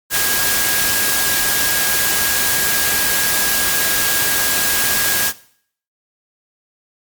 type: tone in noise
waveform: sine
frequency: 1637 Hz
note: G#6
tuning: 25 cents flat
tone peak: -23 dBFS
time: 0.1-5.33 s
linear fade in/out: 50 ms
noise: white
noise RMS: -17 dBFS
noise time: 0.1-5.33 s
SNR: -9 dB
effects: noise-tail reverb RT60 0.6 s tail -19 dB re dry + Opus 48 kbps